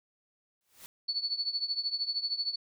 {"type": "noise with exponential growth", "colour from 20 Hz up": "white", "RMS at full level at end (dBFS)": -45, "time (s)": [0.61, 0.86], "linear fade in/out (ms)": 0, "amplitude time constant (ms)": 53}
{"type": "tone with tremolo", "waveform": "sine", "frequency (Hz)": 4444, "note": "C#8", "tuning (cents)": 4, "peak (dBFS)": -26, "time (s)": [1.08, 2.56], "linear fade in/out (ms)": 10, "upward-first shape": "triangle", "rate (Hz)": 13, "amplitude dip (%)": 90}
{"effects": []}